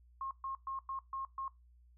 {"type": "tone bursts at uneven times", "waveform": "sine", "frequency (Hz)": 1075, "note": "C6", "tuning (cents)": 47, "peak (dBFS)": -37, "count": 6, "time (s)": [[0.21, 0.31], [0.44, 0.55], [0.67, 0.79], [0.89, 0.99], [1.13, 1.25], [1.38, 1.48]], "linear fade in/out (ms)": 2, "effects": ["noise-tail reverb RT60 0.2 s tail -20 dB re dry", "added 60 Hz sine -60 dBFS peak until 1.97 s"]}